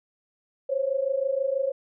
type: tone pair together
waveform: sine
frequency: 523.3 / 549.5 Hz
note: C5 / C#5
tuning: 0 / -15 cents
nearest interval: minor second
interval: 85 cents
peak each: -27 / -25 dBFS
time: 0.69-1.72 s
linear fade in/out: 10 ms
effects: none